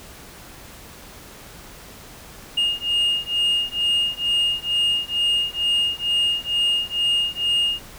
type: beating tone pair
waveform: sine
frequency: 2841 / 2843.2 Hz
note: F7 / F7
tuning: +29 / +30 cents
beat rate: 2.2 Hz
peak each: -20 dBFS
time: 2.57-7.81 s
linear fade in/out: 10 ms
effects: tanh soft clip ceiling -15 dBFS + pink hiss -42 dBFS RMS until 7.98 s